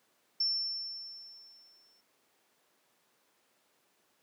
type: tone with exponential decay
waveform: sine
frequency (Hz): 5390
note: E8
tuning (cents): +38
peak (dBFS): -26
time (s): 0.4-2.01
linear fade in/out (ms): 5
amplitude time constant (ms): 350
effects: pink hiss -71 dBFS RMS until 4.22 s + high-pass 300 Hz 12 dB/octave